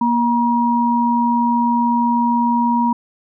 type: tone pair together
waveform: sine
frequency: 236.8 / 953 Hz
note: A#3 / A#5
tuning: +27 / +38 cents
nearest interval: 2 octaves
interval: 2411 cents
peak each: -16 dBFS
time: 0.01-2.93 s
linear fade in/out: 5 ms
effects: none